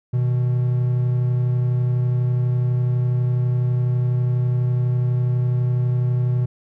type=tone pair together; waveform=triangle; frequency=123.42 / 155.5 Hz; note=B2 / D#3; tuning=-1 / -1 cents; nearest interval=major third; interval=400 cents; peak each=-15 / -26 dBFS; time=0.13-6.46 s; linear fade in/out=10 ms; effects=none